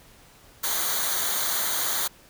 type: noise with comb filter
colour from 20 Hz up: white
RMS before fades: -26 dBFS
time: 0.63-2.08 s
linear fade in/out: 10 ms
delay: 0.38 ms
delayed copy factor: -0.7
effects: pink hiss -53 dBFS RMS until 2.29 s